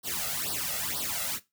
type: noise with flanger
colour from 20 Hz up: white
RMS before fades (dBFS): -32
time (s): 0.03-1.4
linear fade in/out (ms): 50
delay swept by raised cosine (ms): 0.21 to 1.51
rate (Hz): 2.1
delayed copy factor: +1
effects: noise-tail reverb RT60 0.2 s tail -17 dB re dry + high-pass 60 Hz 12 dB/octave